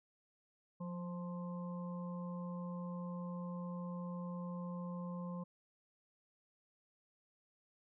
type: harmonic tone with a mistuned harmonic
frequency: 174.61 Hz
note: F3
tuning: in tune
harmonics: 1 / 3 / 5 / 6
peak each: -41 / -50 / -59 / -52 dBFS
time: 0.8-5.44 s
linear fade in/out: 10 ms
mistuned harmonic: 1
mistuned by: +28 cents
effects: none